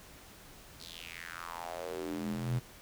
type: tone with high-pass filter sweep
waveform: square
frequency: 42.36 Hz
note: E1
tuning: 48 cents sharp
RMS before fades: -39 dBFS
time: 0.79-2.6 s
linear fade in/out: 20 ms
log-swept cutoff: 4500 to 110 Hz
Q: 4.3
effects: pink hiss -54 dBFS RMS until 2.81 s